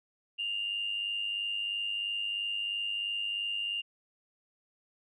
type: tone pair together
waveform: sine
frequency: 2797 / 2900 Hz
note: F7 / F#7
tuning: +2 / -35 cents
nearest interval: minor second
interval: 63 cents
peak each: -31 / -39 dBFS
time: 0.38-3.82 s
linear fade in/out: 20 ms
effects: tanh soft clip ceiling -24 dBFS